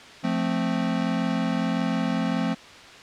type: chord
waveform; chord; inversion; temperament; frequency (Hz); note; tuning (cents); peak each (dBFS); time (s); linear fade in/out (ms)
square; F major; none; equal; 174.61 / 220 / 261.6; F3 / A3 / C4; 0 / 0 / 0; -28; 0.23-2.55; 20
effects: white hiss -44 dBFS RMS until 3.02 s + low-pass 4000 Hz 12 dB/octave